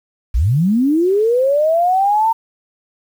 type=linear sweep; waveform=sine; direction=up; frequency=46.25 to 918 Hz; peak=-11 dBFS; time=0.34-2.33 s; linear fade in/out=10 ms; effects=7-bit